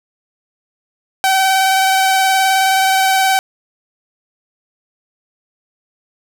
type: tone with vibrato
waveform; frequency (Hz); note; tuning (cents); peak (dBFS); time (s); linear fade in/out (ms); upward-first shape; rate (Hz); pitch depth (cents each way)
sawtooth; 766; G5; -40; -7; 1.24-3.39; 0; square; 19; 13
effects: none